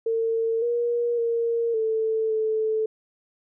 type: tone with pitch steps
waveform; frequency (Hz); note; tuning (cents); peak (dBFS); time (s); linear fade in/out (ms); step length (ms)
sine; 453.4 / 475.3 / 464.6 / 442.4 / 437.5; A#4 / A#4 / A#4 / A4 / A4; -48 / +34 / -6 / +9 / -10; -21; 0.06-2.86; 5; 560
effects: none